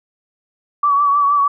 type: tone with vibrato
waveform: sine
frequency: 1144 Hz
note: D6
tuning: 46 cents flat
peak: -11 dBFS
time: 0.83-1.48 s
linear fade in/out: 5 ms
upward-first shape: triangle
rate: 6.4 Hz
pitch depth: 50 cents each way
effects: none